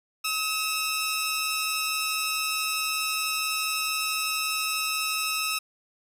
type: tone pair together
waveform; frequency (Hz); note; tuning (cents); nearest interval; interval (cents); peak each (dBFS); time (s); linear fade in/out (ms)
15% pulse; 1276.7 / 2698; D#6 / E7; +44 / +40; octave + minor second; 1296; -22 / -22; 0.24-5.59; 10
effects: none